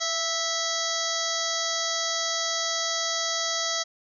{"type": "harmonic tone with a mistuned harmonic", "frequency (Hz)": 656, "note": "E5", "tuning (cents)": -9, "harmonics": [1, 2, 3, 5, 6, 7, 8, 9, 10], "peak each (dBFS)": [-34, -34, -34, -34, -34, -34, -34, -34, -34], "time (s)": [0, 3.84], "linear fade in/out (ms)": 20, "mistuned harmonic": 1, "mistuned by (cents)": 27, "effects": []}